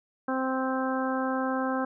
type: harmonic tone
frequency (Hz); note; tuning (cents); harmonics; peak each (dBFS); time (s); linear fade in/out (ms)
261.6; C4; 0; 1 / 2 / 3 / 4 / 5 / 6; -29 / -32 / -34 / -35 / -36 / -37; 0.28-1.85; 5
effects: none